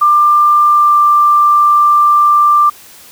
sine tone with pitch glide, 1190 to 1183.1 Hz, D6 to D6, +22 to +12 cents, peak -5 dBFS, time 0.01-2.7 s, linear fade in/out 10 ms, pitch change -10 cents, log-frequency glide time 0.68-0.97 s, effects white hiss -38 dBFS RMS until 3.11 s

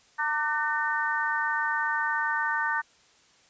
harmonic tone with a mistuned harmonic, 302.8 Hz, D#4, 47 cents flat, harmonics 3 / 4 / 5 / 6, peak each -30 / -33 / -29 / -30 dBFS, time 0.18-2.82 s, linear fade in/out 20 ms, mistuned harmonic 4, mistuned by -44 cents, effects white hiss -60 dBFS RMS until 3.49 s + resampled to 16000 Hz

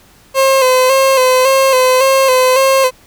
30% pulse tone with vibrato, 523.3 Hz, C5, in tune, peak -5 dBFS, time 0.34-2.91 s, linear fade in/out 50 ms, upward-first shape square, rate 1.8 Hz, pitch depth 40 cents each way, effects pink hiss -46 dBFS RMS until 3.06 s

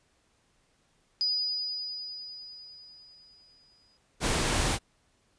sine tone with exponential decay, 4945 Hz, D#8, 12 cents flat, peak -24 dBFS, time 1.21-3.97 s, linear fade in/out 0 ms, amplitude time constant 600 ms
pink noise, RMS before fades -27 dBFS, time 4.2-4.79 s, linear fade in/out 50 ms
effects pink hiss -69 dBFS RMS until 5.38 s + resampled to 22050 Hz

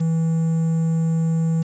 triangle tone with quantisation, 163.1 Hz, E3, 18 cents flat, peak -15 dBFS, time 0-1.63 s, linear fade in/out 10 ms, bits 7, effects resampled to 16000 Hz

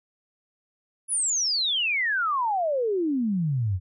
sine exponential sweep, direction down, 10548 to 86 Hz, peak -22 dBFS, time 1.08-3.8 s, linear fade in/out 50 ms, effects none

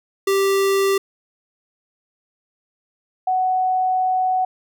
square / sine tone pair in turn, 391.6 / 744 Hz, G4 / F#5, -2 / +9 cents, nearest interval major seventh, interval 1111 cents, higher second, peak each -16 dBFS, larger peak neither, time 0.27-0.98 / 3.27-4.45 s, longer second, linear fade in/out 5 ms, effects none

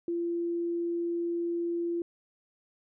sine tone, 341.9 Hz, F4, 37 cents flat, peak -28 dBFS, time 0.08-2.02 s, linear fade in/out 2 ms, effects none

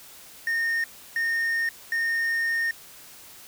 triangle tone bursts at uneven times, 1835 Hz, A#6, 28 cents flat, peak -21 dBFS, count 3, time 0.47-0.84 / 1.16-1.69 / 1.92-2.71 s, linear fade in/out 2 ms, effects white hiss -47 dBFS RMS until 3.47 s

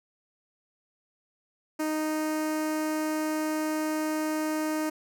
sawtooth tone with notch filter, 310 Hz, D#4, 6 cents flat, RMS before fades -29 dBFS, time 1.79-4.9 s, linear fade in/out 10 ms, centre 3500 Hz, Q 1.3, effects none

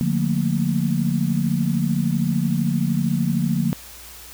sine chord, Bb major seventh, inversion first, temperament equal with one note detuned, 146.83 / 177.46 / 220 / 233.1 Hz, D3 / F3 / A3 / Bb3, 0 / +28 / 0 / 0 cents, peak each -23 / -22 / -26 / -24 dBFS, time 0.01-3.73 s, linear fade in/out 0 ms, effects added 60 Hz sine -47 dBFS peak until 4.33 s + white hiss -41 dBFS RMS until 4.33 s

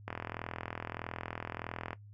click train, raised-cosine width 0.5 ms, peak -22 dBFS, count 78, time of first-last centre 0.08-1.931 s, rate 41.6 Hz, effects noise-tail reverb RT60 0.1 s tail -17 dB re dry + added 103 Hz sine -50 dBFS peak until 2.13 s

